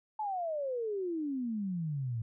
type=exponential sweep; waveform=sine; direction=down; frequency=880 to 109.4 Hz; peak=-32 dBFS; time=0.19-2.22 s; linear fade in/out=5 ms; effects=none